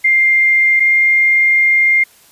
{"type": "tone pair in turn", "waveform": "sine", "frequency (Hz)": [2105, 2113], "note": ["C7", "C7"], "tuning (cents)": [10, 16], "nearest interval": "unison", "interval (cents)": 6, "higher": "second", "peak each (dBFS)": -8, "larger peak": "neither", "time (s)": [[0.04, 0.8], [0.8, 2.04]], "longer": "second", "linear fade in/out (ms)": 10, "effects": ["white hiss -47 dBFS RMS until 2.31 s", "resampled to 32000 Hz"]}